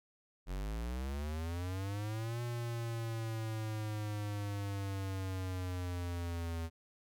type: linear two-way sweep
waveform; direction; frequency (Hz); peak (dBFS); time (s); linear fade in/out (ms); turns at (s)
square; up then down; 43.65 to 120.1 to 81.9; -37; 0.46-6.7; 50; 2.42
effects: none